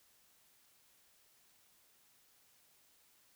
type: silence
effects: white hiss -69 dBFS RMS until 3.35 s